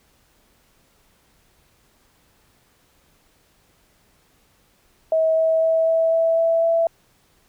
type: tone with pitch steps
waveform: sine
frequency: 642 / 645.7 / 649.5 / 653.2 / 657 / 660.8 / 664.6 Hz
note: E5 / E5 / E5 / E5 / E5 / E5 / E5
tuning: -46 / -36 / -26 / -16 / -6 / +4 / +14 cents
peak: -15 dBFS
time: 5.12-6.87 s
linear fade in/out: 2 ms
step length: 250 ms
effects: pink hiss -60 dBFS RMS until 7.48 s